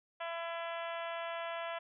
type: harmonic tone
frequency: 335.3 Hz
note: E4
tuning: 30 cents sharp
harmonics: 2 / 3 / 4 / 5 / 6 / 7 / 8 / 9 / 10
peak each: -40 / -44 / -46 / -48 / -50 / -51 / -52 / -53 / -54 dBFS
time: 0.2-1.79 s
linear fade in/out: 10 ms
effects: none